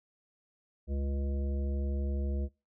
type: harmonic tone with a mistuned harmonic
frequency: 69.7 Hz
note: C#2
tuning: 10 cents sharp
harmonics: 1 / 3 / 5 / 7 / 9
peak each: -30 / -40 / -44 / -47 / -49 dBFS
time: 0.87-2.49 s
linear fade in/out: 50 ms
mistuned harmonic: 9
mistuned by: -24 cents
effects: noise-tail reverb RT60 0.3 s tail -23 dB re dry